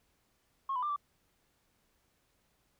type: tone with pitch steps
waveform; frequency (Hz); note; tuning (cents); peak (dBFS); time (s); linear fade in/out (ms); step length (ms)
sine; 1084 / 998 / 1189 / 1165; C#6 / B5 / D6 / D6; -39 / +18 / +21 / -14; -30; 0.69-0.962; 5; 68
effects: tanh soft clip ceiling -26 dBFS + pink hiss -74 dBFS RMS until 2.79 s